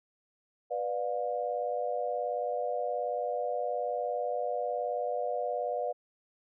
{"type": "chord", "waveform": "sine", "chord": "B diminished", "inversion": "none", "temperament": "just", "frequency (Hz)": [493.9, 592.7, 711.2], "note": ["B4", "D5", "F5"], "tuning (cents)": [0, 16, 31], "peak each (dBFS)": -34, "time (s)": [0.7, 5.93], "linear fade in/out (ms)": 20, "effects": []}